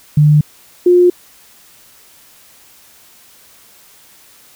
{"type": "tone pair in turn", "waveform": "sine", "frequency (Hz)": [149.7, 356], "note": ["D3", "F4"], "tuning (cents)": [33, 33], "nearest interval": "octave + minor third", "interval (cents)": 1500, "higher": "second", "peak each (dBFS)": -5, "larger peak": "neither", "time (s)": [[0.17, 0.41], [0.86, 1.1]], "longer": "neither", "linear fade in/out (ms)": 5, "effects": ["white hiss -45 dBFS RMS until 4.55 s"]}